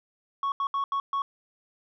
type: tone bursts at uneven times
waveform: sine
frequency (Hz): 1108.7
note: C#6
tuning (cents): 0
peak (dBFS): -22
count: 5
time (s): 0.43-0.52 / 0.6-0.67 / 0.74-0.84 / 0.92-1 / 1.13-1.22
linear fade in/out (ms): 2
effects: tanh soft clip ceiling -24 dBFS